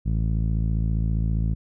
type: tone with low-pass filter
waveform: sawtooth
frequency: 55 Hz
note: A1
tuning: in tune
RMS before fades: -23 dBFS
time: 0.05-1.55 s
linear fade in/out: 20 ms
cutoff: 170 Hz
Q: 1.6
effects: none

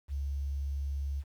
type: tone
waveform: sine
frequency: 69.8 Hz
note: C#2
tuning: 13 cents sharp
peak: -31 dBFS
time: 0.08-1.24 s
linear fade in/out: 50 ms
effects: 10-bit

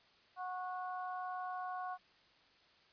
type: harmonic tone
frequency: 366.5 Hz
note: F#4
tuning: 16 cents flat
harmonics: 2 / 3 / 4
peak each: -41 / -44 / -50 dBFS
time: 0.36-1.98 s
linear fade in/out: 50 ms
effects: white hiss -67 dBFS RMS until 2.92 s + resampled to 11025 Hz

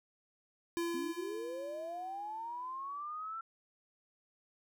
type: tone with exponential decay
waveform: square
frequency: 340 Hz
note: F4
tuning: 46 cents flat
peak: -33 dBFS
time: 0.77-3.03 s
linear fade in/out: 0 ms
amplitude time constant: 490 ms
type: linear sweep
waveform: sine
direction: up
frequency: 246.9 to 1349 Hz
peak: -39 dBFS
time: 0.94-3.41 s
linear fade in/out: 5 ms
effects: none

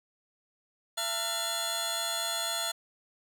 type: tone cluster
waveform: 25% pulse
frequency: 674 / 902 / 1430 / 3434 / 4152 Hz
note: E5 / A5 / F6 / A7 / C8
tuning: +38 / +43 / +41 / -43 / -14 cents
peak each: -33 / -37 / -38 / -30 / -31 dBFS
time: 0.97-2.72 s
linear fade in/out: 10 ms
effects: none

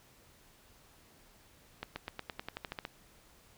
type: accelerating click train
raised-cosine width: 0.3 ms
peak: -22 dBFS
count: 12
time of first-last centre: 1.83-2.851 s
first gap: 130 ms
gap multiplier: 0.93
effects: pink hiss -62 dBFS RMS until 3.57 s

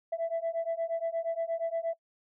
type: beating tone pair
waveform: sine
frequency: 659.3 / 667.8 Hz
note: E5 / E5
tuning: 0 / +22 cents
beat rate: 8.5 Hz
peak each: -31 / -31 dBFS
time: 0.12-1.94 s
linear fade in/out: 10 ms
effects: noise-tail reverb RT60 0.1 s tail -24 dB re dry + tanh soft clip ceiling -25 dBFS

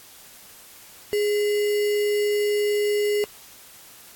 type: tone with sample-and-hold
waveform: sine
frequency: 415.3 Hz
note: G#4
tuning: in tune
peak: -19 dBFS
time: 1.13-3.24 s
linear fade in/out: 0 ms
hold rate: 2450 Hz
effects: white hiss -47 dBFS RMS until 4.15 s + AAC 64 kbps

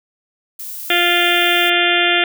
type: noise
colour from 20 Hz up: violet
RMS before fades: -29 dBFS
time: 0.59-1.7 s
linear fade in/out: 5 ms
type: harmonic tone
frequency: 349.2 Hz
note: F4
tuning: in tune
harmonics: 1 / 2 / 4 / 5 / 6 / 7 / 8 / 9 / 10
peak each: -21 / -21 / -21 / -21 / -21 / -21 / -21 / -21 / -21 dBFS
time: 0.9-2.24 s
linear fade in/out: 2 ms
effects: none

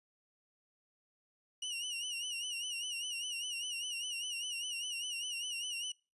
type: tone with vibrato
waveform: sawtooth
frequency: 2876 Hz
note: F#7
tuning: 50 cents flat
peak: -34 dBFS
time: 1.62-5.92 s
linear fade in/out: 5 ms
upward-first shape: sine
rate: 5 Hz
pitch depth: 87 cents each way
effects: noise-tail reverb RT60 0.3 s tail -24 dB re dry + resampled to 24000 Hz

